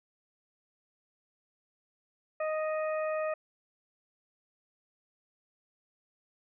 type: harmonic tone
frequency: 622.3 Hz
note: D#5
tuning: in tune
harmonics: 1 / 2 / 3 / 4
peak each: -30 / -38 / -43 / -45 dBFS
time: 2.4-3.34 s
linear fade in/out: 5 ms
effects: none